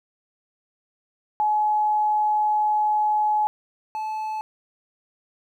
sine / triangle tone pair in turn, 848 / 866.3 Hz, G#5 / A5, +36 / -27 cents, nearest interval unison, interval 37 cents, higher second, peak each -18 / -24 dBFS, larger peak first, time 1.4-3.47 / 3.95-4.41 s, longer first, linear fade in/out 0 ms, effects 10-bit

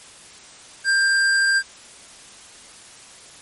square tone, 1589 Hz, G6, 23 cents sharp, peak -16 dBFS, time 0.84-1.63 s, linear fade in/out 50 ms, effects white hiss -44 dBFS RMS until 3.41 s + MP3 48 kbps

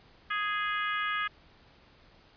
harmonic tone, 415.3 Hz, G#4, in tune, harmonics 3 / 4 / 5 / 6 / 7 / 8, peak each -32 / -33 / -37 / -41 / -41 / -44 dBFS, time 0.3-1.28 s, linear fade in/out 10 ms, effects pink hiss -59 dBFS RMS until 2.36 s + resampled to 11025 Hz

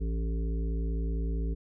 harmonic tone, 55.6 Hz, A1, 19 cents sharp, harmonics 1 / 3 / 5 / 7 / 8, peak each -28 / -38 / -42 / -45 / -46 dBFS, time 0-1.55 s, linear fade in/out 20 ms, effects none

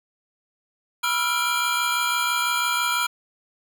square tone cluster, 977 / 1328 / 1394 / 2375 / 3249 Hz, B5 / E6 / F6 / D7 / G#7, -19 / +12 / -4 / +19 / -39 cents, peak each -29 / -29 / -26 / -29 / -30 dBFS, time 1.03-3.07 s, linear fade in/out 10 ms, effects none

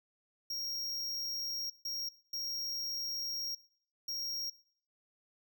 square tone bursts at uneven times, 5588 Hz, F8, in tune, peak -36 dBFS, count 4, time 0.5-1.7 / 1.85-2.09 / 2.33-3.55 / 4.08-4.5 s, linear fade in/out 5 ms, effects noise-tail reverb RT60 0.6 s tail -21 dB re dry

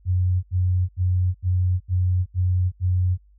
sine tone bursts, 91.1 Hz, F#2, 26 cents flat, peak -17 dBFS, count 7, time 0.05-3.178 s, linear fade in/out 50 ms, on 380 ms, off 78 ms, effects added 50 Hz sine -51 dBFS peak until 3.38 s

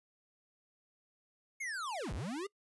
square linear two-way sweep, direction down then up, 2218 to 35.68 to 418 Hz, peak -38 dBFS, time 1.6-2.47 s, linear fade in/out 10 ms, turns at 2.13 s, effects noise-tail reverb RT60 0.1 s tail -24 dB re dry + resampled to 24000 Hz

